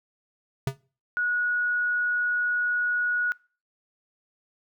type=tone with exponential decay; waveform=square; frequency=134.8 Hz; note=C#3; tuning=48 cents flat; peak=-21 dBFS; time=0.67-0.77 s; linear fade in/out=2 ms; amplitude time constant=20 ms
type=tone; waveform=sine; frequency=1458 Hz; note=F#6; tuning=26 cents flat; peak=-23 dBFS; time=1.17-3.32 s; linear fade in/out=0 ms
effects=noise-tail reverb RT60 0.4 s tail -24 dB re dry